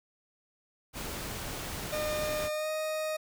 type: noise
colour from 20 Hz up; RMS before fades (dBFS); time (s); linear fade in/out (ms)
pink; -38; 0.93-2.5; 50
type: tone with pitch glide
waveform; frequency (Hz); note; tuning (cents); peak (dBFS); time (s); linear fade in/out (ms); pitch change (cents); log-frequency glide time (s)
40% pulse; 608 to 622.9; D#5 to D#5; -40 to +2; -30; 1.92-3.17; 10; +42; 2.5-2.7
effects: none